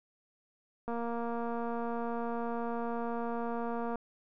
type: click train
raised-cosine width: 1 ms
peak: -24 dBFS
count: 721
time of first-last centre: 0.88-3.957 s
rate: 234 Hz
effects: none